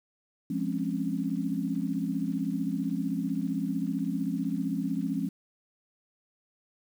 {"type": "chord", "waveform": "sine", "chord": "Db major seventh", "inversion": "first", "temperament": "equal", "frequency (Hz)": [174.61, 207.7, 261.6, 277.2], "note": ["F3", "Ab3", "C4", "Db4"], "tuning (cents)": [0, 0, 0, 0], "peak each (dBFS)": -33, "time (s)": [0.5, 5.29], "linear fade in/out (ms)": 5, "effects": ["9-bit"]}